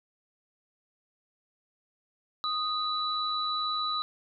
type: tone pair together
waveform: sine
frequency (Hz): 1244.5 / 3951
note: D#6 / B7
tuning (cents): 0 / 0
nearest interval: octave + minor sixth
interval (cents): 2000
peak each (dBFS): -30 / -31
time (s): 2.44-4.02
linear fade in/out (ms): 0
effects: none